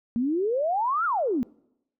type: exponential two-way sweep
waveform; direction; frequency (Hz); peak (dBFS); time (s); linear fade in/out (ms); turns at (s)
sine; up then down; 225.5 to 1432 to 225.5; -22; 0.16-1.43; 0; 1.05
effects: noise-tail reverb RT60 0.8 s tail -25 dB re dry